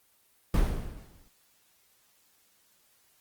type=noise with exponential decay; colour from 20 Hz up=brown; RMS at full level=-21 dBFS; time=0.54-1.28 s; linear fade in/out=2 ms; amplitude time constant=160 ms; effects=white hiss -66 dBFS RMS until 3.2 s + Opus 24 kbps